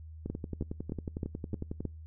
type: two click trains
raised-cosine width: 3 ms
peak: -23 / -21 dBFS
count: 18 / 6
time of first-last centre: 0.26-1.805 / 0.3-1.853 s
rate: 11 / 3.22 Hz
effects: noise-tail reverb RT60 0.3 s tail -25 dB re dry + added 79 Hz sine -44 dBFS peak until 2.06 s